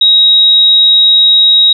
sine tone, 3803 Hz, A#7, 34 cents sharp, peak -3 dBFS, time 0.01-1.73 s, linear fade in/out 5 ms, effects none

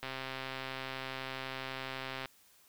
click train, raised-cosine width 0.3 ms, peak -23 dBFS, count 295, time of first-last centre 0.03-2.257 s, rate 132 Hz, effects white hiss -64 dBFS RMS until 2.68 s

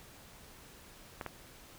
clicks, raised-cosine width 0.5 ms, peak -23 dBFS, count 2, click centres 1.212 / 1.263 s, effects pink hiss -55 dBFS RMS until 1.78 s

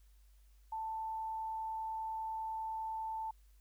sine tone, 885 Hz, A5, 10 cents sharp, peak -37 dBFS, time 0.72-3.31 s, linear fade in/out 5 ms, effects added 50 Hz sine -60 dBFS peak until 3.6 s + white hiss -75 dBFS RMS until 3.6 s

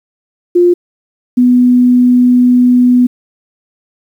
sine tone pair in turn, 352 / 247.6 Hz, F4 / B3, +14 / +5 cents, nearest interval tritone, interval 609 cents, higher first, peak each -4 dBFS, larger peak neither, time 0.55-0.74 / 1.37-3.07 s, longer second, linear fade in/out 10 ms, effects 7-bit

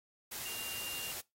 sine tone in noise, 2794 Hz, F7, in tune, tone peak -42 dBFS, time 0.45-1.12 s, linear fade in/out 10 ms, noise white, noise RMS -42 dBFS, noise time 0.31-1.21 s, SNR -3 dB, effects noise-tail reverb RT60 0.2 s tail -22 dB re dry + AAC 48 kbps

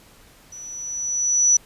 sine tone with level ramp, 5920 Hz, F#8, in tune, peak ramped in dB -36 to -11 dBFS, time 0.52-1.57 s, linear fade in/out 5 ms, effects pink hiss -51 dBFS RMS until 1.65 s + resampled to 32000 Hz

